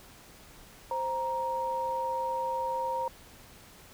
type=tone pair together; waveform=sine; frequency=523.3 / 937.3 Hz; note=C5 / A#5; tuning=0 / +9 cents; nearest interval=minor seventh; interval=1009 cents; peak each=-34 / -30 dBFS; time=0.91-3.08 s; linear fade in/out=2 ms; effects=pink hiss -53 dBFS RMS until 3.93 s